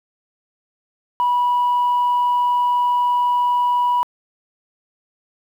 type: tone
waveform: sine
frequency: 977 Hz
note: B5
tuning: 19 cents flat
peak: -13 dBFS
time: 1.2-4.03 s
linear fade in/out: 0 ms
effects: tanh soft clip ceiling -12 dBFS + 8-bit